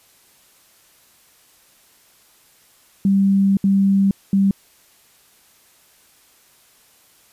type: tone bursts at uneven times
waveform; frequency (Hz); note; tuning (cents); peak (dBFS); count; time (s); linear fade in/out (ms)
sine; 196; G3; 0; -12; 3; 3.05-3.57 / 3.64-4.11 / 4.33-4.51; 2
effects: white hiss -54 dBFS RMS until 7.32 s + resampled to 32000 Hz